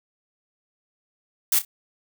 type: noise with echo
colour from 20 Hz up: blue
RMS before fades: -19 dBFS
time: 1.52-1.59 s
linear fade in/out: 5 ms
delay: 30 ms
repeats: 2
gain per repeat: -13 dB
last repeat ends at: 1.65 s
effects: none